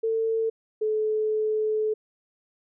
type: tone pair in turn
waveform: sine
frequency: 448.4 / 431.5 Hz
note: A4 / A4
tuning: +33 / -34 cents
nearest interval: minor second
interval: 67 cents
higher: first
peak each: -22 dBFS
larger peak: neither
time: 0.03-0.5 / 0.81-1.94 s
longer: second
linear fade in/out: 10 ms
effects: none